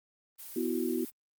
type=noise; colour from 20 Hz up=blue; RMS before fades=-45 dBFS; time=0.38-1.11 s; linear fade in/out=20 ms
type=chord; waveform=sine; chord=B suspended fourth; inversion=none; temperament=equal; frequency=246.9 / 329.6 / 370 Hz; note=B3 / E4 / F#4; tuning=0 / 0 / 0 cents; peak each=-33 dBFS; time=0.56-1.05 s; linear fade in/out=5 ms
effects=Opus 32 kbps